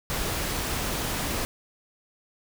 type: noise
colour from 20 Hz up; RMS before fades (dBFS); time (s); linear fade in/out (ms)
pink; -29; 0.1-1.45; 0
effects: none